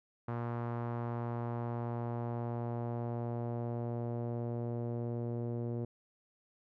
sawtooth tone with low-pass filter sweep, 118.5 Hz, A#2, 29 cents sharp, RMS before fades -37 dBFS, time 0.28-5.85 s, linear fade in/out 5 ms, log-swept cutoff 1200 to 460 Hz, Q 1.6, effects none

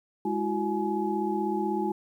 sine tone cluster, 207.5 / 331 / 367.1 / 844 Hz, G#3 / E4 / F#4 / G#5, -1 / +7 / -14 / +28 cents, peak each -31 dBFS, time 0.25-1.92 s, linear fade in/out 5 ms, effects 10-bit

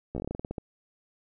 slowing click train, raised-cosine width 2 ms, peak -20 dBFS, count 13, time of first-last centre 0.15-0.582 s, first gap 14 ms, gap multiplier 1.16, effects none

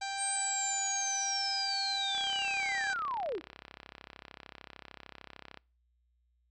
harmonic tone, 787 Hz, G5, 7 cents sharp, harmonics 1 / 2 / 3 / 4 / 5 / 6 / 7 / 8 / 9 / 10, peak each -37 / -42 / -44 / -51 / -45 / -46 / -55 / -50 / -54 / -51 dBFS, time 0.01-2.94 s, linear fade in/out 10 ms
sine linear sweep, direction down, 8550 to 270.6 Hz, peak -32 dBFS, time 0.17-3.41 s, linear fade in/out 50 ms
click train, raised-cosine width 0.3 ms, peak -29 dBFS, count 115, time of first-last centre 2.15-5.573 s, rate 33.3 Hz
effects noise-tail reverb RT60 0.4 s tail -26 dB re dry + added 60 Hz sine -70 dBFS peak until 6.5 s

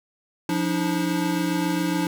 square tone cluster, 175.3 / 291.3 / 318.5 Hz, F3 / D4 / D#4, +7 / -14 / +41 cents, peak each -27 dBFS, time 0.49-2.07 s, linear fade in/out 2 ms, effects none

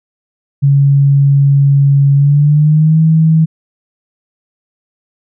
sine tone with pitch glide, 140 to 159.89 Hz, C#3 to D#3, +18 to +47 cents, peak -5 dBFS, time 0.62-3.46 s, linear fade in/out 20 ms, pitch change +229 cents, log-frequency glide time 2.15-3 s, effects none

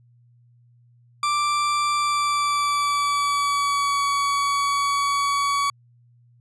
40% pulse tone with pitch glide, 1174.7 to 1130.8 Hz, D6 to C#6, 0 to +34 cents, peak -19 dBFS, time 1.23-5.7 s, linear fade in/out 2 ms, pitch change -66 cents, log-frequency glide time 1.96-4.04 s, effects added 120 Hz sine -53 dBFS peak until 6.4 s + resampled to 22050 Hz

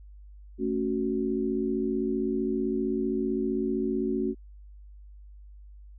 sine chord, F# minor, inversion first, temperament just, 222 / 277.5 / 370 Hz, A3 / C#4 / F#4, +16 / +2 / 0 cents, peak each -30 / -30 / -29 dBFS, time 0.58-4.35 s, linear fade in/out 50 ms, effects added 50 Hz sine -45 dBFS peak until 5.98 s

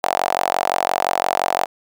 sawtooth tone with high-pass filter, 45.79 Hz, F#1, 17 cents flat, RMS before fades -20 dBFS, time 0.03-1.66 s, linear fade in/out 10 ms, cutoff 730 Hz, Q 5.1, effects none

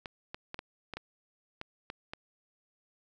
clicks, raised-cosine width 0.3 ms, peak -23 dBFS, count 9, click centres 0.058 / 0.345 / 0.544 / 0.591 / 0.937 / 0.97 / 1.614 / 1.901 / 2.135 s, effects none

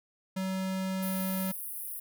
square tone, 189.2 Hz, F#3, 39 cents sharp, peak -31 dBFS, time 0.36-1.52 s, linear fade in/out 10 ms
pink high-pass noise, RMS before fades -39 dBFS, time 1.02-2 s, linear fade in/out 10 ms, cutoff 9800 Hz, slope 96 dB/octave
effects none

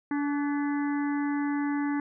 harmonic tone with a mistuned harmonic, 287.8 Hz, D4, 35 cents flat, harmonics 1 / 3 / 4 / 5 / 6 / 7, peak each -26 / -37 / -42 / -43 / -41 / -44 dBFS, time 0.11-2 s, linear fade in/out 2 ms, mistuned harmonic 5, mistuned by +61 cents, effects none

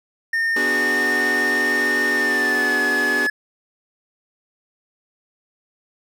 triangle tone with pitch glide, 1823 to 1710.8 Hz, A#6 to A6, -39 to -49 cents, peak -16 dBFS, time 0.33-3.3 s, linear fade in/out 5 ms, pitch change -110 cents, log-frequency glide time 2.11-2.8 s
sawtooth chord, G# half-diminished seventh, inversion first, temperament equal, 246.9 / 293.7 / 370 / 415.3 Hz, B3 / D4 / F#4 / G#4, 0 / 0 / 0 / 0 cents, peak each -25 dBFS, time 0.56-3.27 s, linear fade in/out 5 ms
effects none

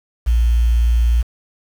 sine tone with quantisation, 58.27 Hz, A#1, in tune, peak -11 dBFS, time 0.26-1.23 s, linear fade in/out 20 ms, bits 6, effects none

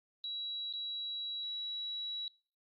sine tone with dropouts, 3900 Hz, B7, 23 cents flat, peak -37 dBFS, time 0.24-2.28 s, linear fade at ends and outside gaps 1 ms, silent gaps 0.727-0.736 s, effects noise-tail reverb RT60 0.4 s tail -23 dB re dry + Opus 32 kbps

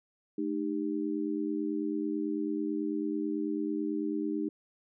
sine tone with amplitude modulation, 306.1 Hz, D#4, 28 cents flat, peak -25 dBFS, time 0.38-4.49 s, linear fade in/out 5 ms, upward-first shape sine, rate 89.1 Hz, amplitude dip 100%, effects none

